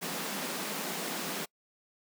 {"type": "high-pass noise", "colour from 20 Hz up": "pink", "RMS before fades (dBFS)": -36, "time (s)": [0.01, 1.46], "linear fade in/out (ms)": 20, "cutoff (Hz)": 160, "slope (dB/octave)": 96, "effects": ["noise-tail reverb RT60 0.1 s tail -26 dB re dry"]}